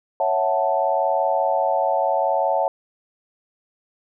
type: chord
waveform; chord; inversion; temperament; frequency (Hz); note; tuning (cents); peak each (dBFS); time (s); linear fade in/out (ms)
sine; F# minor seventh; second; equal; 554.4 / 659.3 / 740 / 880; C#5 / E5 / F#5 / A5; 0 / 0 / 0 / 0; -23; 0.2-2.68; 2
effects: none